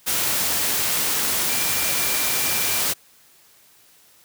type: tone in noise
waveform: sine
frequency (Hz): 2362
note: D7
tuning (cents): +9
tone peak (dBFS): -32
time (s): 1.48-2.82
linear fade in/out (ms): 20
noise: white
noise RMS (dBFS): -22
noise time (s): 0.06-2.94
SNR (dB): -13
effects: white hiss -54 dBFS RMS until 4.24 s + high-pass 60 Hz 12 dB/octave